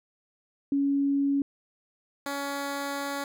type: tone pair in turn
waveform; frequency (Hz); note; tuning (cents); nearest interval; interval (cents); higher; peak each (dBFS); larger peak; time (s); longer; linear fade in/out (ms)
sine / 10% pulse; 279.6 / 281; C#4 / C#4; +15 / +24; unison; 9; second; -22; neither; 0.72-1.42 / 2.26-3.24; second; 2
effects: none